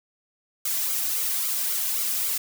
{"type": "noise with flanger", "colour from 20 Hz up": "blue", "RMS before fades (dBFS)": -26, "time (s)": [0.65, 2.38], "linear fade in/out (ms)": 5, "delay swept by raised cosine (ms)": [1.1, 2.3], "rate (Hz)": 3.7, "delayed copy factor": -0.75, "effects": []}